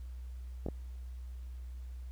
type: clicks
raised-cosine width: 2 ms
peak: -23 dBFS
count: 2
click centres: 0.663 / 0.686 s
effects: added 62 Hz sine -41 dBFS peak until 2.11 s + pink hiss -67 dBFS RMS until 2.11 s